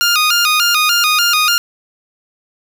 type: tone with vibrato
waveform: 15% pulse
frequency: 1318.5 Hz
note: E6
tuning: in tune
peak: -4 dBFS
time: 0.01-1.58 s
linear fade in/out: 0 ms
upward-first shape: square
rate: 3.4 Hz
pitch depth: 110 cents each way
effects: none